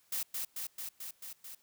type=noise with echo; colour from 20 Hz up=blue; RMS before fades=-35 dBFS; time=0.12-0.23 s; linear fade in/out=5 ms; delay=220 ms; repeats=6; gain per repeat=-2 dB; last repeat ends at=1.55 s; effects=white hiss -69 dBFS RMS until 1.62 s